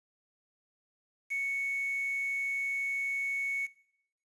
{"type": "tone with quantisation", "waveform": "sine", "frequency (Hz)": 2217, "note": "C#7", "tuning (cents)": 0, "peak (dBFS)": -30, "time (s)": [1.3, 3.67], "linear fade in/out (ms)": 20, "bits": 8, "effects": ["noise-tail reverb RT60 0.7 s tail -20 dB re dry", "resampled to 24000 Hz"]}